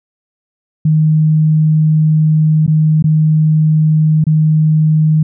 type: tone with dropouts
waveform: sine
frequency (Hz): 155.56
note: D#3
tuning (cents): 0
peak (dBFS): -7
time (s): 0.85-5.23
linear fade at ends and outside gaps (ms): 5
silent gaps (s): 2.665-2.677 / 3.025-3.041 / 4.241-4.267
effects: none